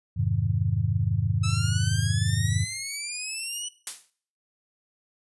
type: chord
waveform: sine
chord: F minor seventh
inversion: none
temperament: just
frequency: 87.31 / 104.77 / 130.96 / 157.15 Hz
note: F2 / Ab2 / C3 / Eb3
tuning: 0 / +16 / +2 / +18 cents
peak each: -29 / -25 / -29 / -30 dBFS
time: 0.16-2.65 s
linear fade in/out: 20 ms
type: exponential sweep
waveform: 10% pulse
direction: up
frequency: 1300 to 2975 Hz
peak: -22 dBFS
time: 1.43-3.69 s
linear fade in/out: 10 ms
type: noise with exponential decay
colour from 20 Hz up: blue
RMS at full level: -26 dBFS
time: 3.87-4.1 s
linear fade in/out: 1 ms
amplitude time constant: 48 ms
effects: noise-tail reverb RT60 0.5 s tail -19 dB re dry + resampled to 24000 Hz